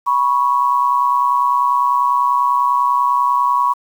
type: tone pair together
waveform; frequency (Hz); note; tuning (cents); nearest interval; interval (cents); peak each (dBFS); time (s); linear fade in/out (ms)
sine; 978.6 / 1108.7; B5 / C#6; -16 / 0; major second; 216; -15; 0.06-3.74; 20
effects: 7-bit